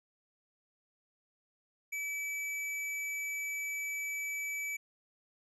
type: tone with hard clipping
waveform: sine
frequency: 2300 Hz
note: D7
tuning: 37 cents flat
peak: -36 dBFS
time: 1.92-4.77 s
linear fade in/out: 10 ms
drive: 18 dB
effects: resampled to 32000 Hz